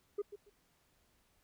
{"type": "tone with echo", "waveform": "sine", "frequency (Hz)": 409.1, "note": "G#4", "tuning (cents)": -26, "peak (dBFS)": -30, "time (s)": [0.18, 0.22], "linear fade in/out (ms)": 10, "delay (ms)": 140, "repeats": 2, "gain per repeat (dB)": -14, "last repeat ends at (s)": 0.5, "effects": ["tanh soft clip ceiling -32 dBFS", "pink hiss -73 dBFS RMS until 1.43 s"]}